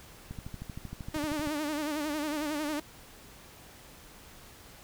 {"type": "click train", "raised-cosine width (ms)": 5, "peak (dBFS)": -27, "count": 16, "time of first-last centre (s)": [0.31, 1.473], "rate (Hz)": 12.9}
{"type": "tone with vibrato", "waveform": "sawtooth", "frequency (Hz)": 300, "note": "D4", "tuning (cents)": 37, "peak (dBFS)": -27, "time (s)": [1.14, 2.8], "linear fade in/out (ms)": 5, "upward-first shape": "sine", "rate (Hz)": 11, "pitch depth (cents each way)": 77}
{"effects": ["pink hiss -52 dBFS RMS until 4.83 s"]}